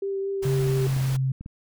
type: tone with vibrato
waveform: sine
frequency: 392 Hz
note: G4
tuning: in tune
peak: -25 dBFS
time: 0.02-0.87 s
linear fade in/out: 5 ms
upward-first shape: triangle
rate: 4.4 Hz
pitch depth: 15 cents each way
type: noise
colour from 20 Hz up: pink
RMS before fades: -37 dBFS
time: 0.42-1.17 s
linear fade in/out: 10 ms
type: tone with pitch glide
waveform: sine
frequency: 137.3 to 132.39 Hz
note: C#3 to C3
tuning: -16 to +21 cents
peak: -21 dBFS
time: 0.45-1.32 s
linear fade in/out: 5 ms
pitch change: -63 cents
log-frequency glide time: 0.62-1 s
type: clicks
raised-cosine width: 5 ms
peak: -25 dBFS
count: 5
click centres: 0.699 / 0.879 / 0.966 / 1.41 / 1.461 s
effects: none